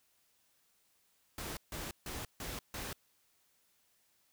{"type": "noise bursts", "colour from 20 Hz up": "pink", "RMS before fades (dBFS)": -42, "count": 5, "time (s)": [1.38, 2.93], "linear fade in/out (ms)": 2, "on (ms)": 190, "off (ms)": 150, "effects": ["white hiss -73 dBFS RMS until 4.32 s"]}